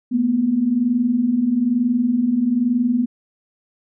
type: tone pair together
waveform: sine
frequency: 224.6 / 245.7 Hz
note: A3 / B3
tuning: +36 / -9 cents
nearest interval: major second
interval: 155 cents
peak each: -22 / -16 dBFS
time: 0.11-3.06 s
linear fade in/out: 20 ms
effects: none